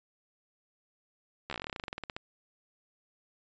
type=slowing click train; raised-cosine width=0.3 ms; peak=-21 dBFS; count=21; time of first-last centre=1.5-2.165 s; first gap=13 ms; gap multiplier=1.09; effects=resampled to 16000 Hz